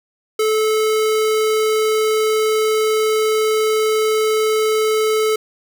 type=tone; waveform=square; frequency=434.3 Hz; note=A4; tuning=23 cents flat; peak=-15 dBFS; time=0.39-5.36 s; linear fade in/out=5 ms; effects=none